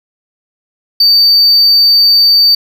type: tone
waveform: triangle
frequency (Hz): 4601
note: D8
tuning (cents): -36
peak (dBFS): -3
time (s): 1-2.55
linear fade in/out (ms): 5
effects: none